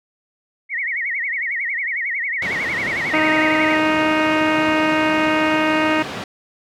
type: tone with vibrato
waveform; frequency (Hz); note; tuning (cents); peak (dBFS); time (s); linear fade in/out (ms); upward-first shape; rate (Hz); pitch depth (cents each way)
sine; 2035; C7; -49; -20; 0.69-3.79; 50; sine; 11; 180
type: band-pass noise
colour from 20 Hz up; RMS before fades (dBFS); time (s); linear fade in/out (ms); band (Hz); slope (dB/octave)
pink; -29; 2.42-6.24; 2; 150 to 3600; 12
type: harmonic tone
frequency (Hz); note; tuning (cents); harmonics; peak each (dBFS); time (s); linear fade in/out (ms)
311.1; D#4; 0; 1 / 2 / 3 / 4 / 5 / 6 / 7 / 8 / 9; -19 / -22 / -24 / -25 / -26 / -27 / -27 / -28 / -29; 3.13-6.03; 10
effects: none